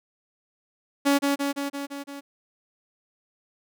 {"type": "tone with echo", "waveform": "sawtooth", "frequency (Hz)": 281.3, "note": "C#4", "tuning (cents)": 26, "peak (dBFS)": -14, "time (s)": [1.05, 1.19], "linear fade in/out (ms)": 20, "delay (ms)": 170, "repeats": 6, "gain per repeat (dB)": -3, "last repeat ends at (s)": 2.21, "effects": []}